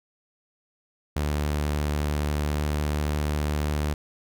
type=tone pair in turn; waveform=sawtooth; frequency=74.1 / 74.53 Hz; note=D2 / D2; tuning=+16 / +26 cents; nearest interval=unison; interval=10 cents; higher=second; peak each=-20 dBFS; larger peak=neither; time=1.16-2.55 / 2.55-3.94 s; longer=neither; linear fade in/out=5 ms; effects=none